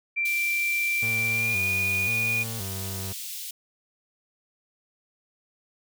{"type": "tone with pitch glide", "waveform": "sine", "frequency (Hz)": [2354, 2447], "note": ["D7", "D#7"], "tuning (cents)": [3, -29], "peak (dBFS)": -23, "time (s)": [0.16, 2.44], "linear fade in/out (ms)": 20, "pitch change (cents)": 68, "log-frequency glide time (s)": [1.29, 1.64]}
{"type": "high-pass noise", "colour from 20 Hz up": "white", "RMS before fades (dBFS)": -36, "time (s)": [0.25, 3.51], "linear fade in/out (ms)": 5, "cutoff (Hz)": 2700, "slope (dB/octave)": 24}
{"type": "tone with vibrato", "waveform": "35% pulse", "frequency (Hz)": 104.2, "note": "G#2", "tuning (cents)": 6, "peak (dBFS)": -31, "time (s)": [1.02, 3.13], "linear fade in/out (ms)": 10, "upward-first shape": "square", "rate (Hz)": 0.95, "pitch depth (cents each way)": 140}
{"effects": []}